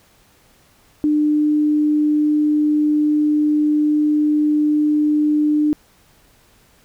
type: tone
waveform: sine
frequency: 300.2 Hz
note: D4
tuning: 38 cents sharp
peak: -13 dBFS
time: 1.04-5.73 s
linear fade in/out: 0 ms
effects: pink hiss -54 dBFS RMS until 6.84 s